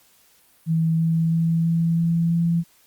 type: tone with pitch steps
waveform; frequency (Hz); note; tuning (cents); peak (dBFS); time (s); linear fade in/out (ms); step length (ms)
sine; 162.5 / 163.72 / 164.96 / 166.2 / 167.45 / 168.72; E3 / E3 / E3 / E3 / E3 / E3; -24 / -12 / +2 / +15 / +27 / +41; -17; 0.66-2.64; 50; 330
effects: white hiss -57 dBFS RMS until 2.86 s + Opus 48 kbps